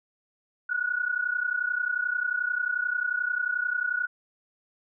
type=tone pair together; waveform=sine; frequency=1448.7 / 1480 Hz; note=F#6 / F#6; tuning=-37 / 0 cents; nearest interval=unison; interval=37 cents; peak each=-28 dBFS; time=0.69-4.07 s; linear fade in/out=10 ms; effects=none